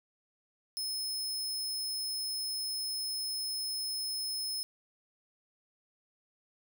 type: tone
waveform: sawtooth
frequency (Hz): 5190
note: E8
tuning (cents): -28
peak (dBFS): -31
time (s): 0.77-4.63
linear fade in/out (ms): 0
effects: none